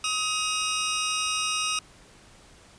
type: tone pair together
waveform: 15% pulse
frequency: 1262.4 / 2834 Hz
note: D#6 / F7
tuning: +25 / +25 cents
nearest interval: octave + major second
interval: 1400 cents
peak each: -21 dBFS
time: 0.04-1.79 s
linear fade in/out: 2 ms
effects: pink hiss -53 dBFS RMS until 2.78 s + resampled to 22050 Hz